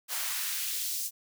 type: noise with high-pass filter sweep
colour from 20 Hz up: white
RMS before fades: -33 dBFS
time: 0.08-1.11 s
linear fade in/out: 50 ms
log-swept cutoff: 720 to 6200 Hz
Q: 0.95
effects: none